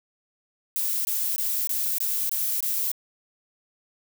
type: noise bursts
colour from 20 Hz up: violet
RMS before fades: -26 dBFS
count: 7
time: 0.76-2.916 s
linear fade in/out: 0 ms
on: 290 ms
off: 21 ms
effects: none